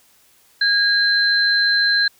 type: tone pair together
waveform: sine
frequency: 1632 / 4097 Hz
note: G#6 / C8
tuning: -31 / -37 cents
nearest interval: octave + major third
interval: 1594 cents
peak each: -16 / -17 dBFS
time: 0.61-2.08 s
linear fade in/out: 5 ms
effects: white hiss -55 dBFS RMS until 2.19 s